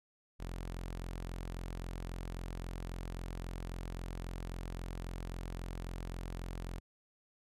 sawtooth tone, 43.72 Hz, F1, 3 cents sharp, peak -36 dBFS, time 0.39-6.8 s, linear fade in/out 20 ms, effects resampled to 32000 Hz

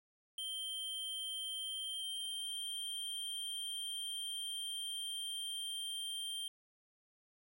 square tone with pitch glide, 3136 to 3165 Hz, G7 to G7, 0 to +16 cents, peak -40 dBFS, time 0.38-6.48 s, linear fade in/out 2 ms, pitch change +16 cents, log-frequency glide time 1.57-2.63 s, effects none

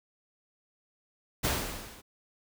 pink noise with level ramp, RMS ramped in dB -26 to -52 dBFS, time 1.43-2.02 s, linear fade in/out 20 ms, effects none

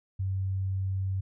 sine tone, 95.6 Hz, G2, 43 cents flat, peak -27 dBFS, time 0.19-1.21 s, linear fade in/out 10 ms, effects none

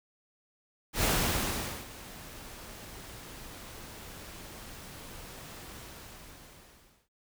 pink noise with ADSR envelope, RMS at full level -26 dBFS, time 0.93-7.09 s, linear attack 100 ms, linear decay 820 ms, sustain -20 dB, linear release 1300 ms, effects none

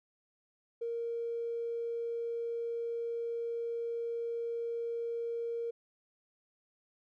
triangle tone with tanh clipping, 466.2 Hz, A#4, in tune, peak -33 dBFS, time 0.81-5.71 s, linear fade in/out 10 ms, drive 2 dB, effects none

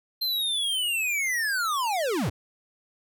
square linear sweep, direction down, 4168 to 73.1 Hz, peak -25 dBFS, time 0.21-2.3 s, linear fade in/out 10 ms, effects none

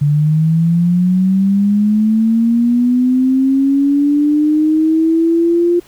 sine linear sweep, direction up, 143.6 to 350 Hz, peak -9 dBFS, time 0.01-5.8 s, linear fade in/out 10 ms, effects pink hiss -46 dBFS RMS until 5.87 s

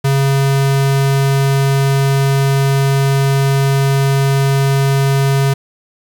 square tone, 137.2 Hz, C#3, 17 cents flat, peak -11 dBFS, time 0.04-5.54 s, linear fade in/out 10 ms, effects 7-bit

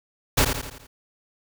pink noise with echo, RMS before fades -18 dBFS, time 0.37-0.45 s, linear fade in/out 10 ms, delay 84 ms, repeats 5, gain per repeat -6 dB, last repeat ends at 0.87 s, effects none

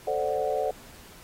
sine chord, D dominant seventh, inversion second, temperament equal, 440 / 523.3 / 587.3 / 740 Hz, A4 / C5 / D5 / F#5, 0 / 0 / 0 / 0 cents, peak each -30 dBFS, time 0.07-0.71 s, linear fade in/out 5 ms, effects pink hiss -50 dBFS RMS until 1.23 s + AAC 48 kbps

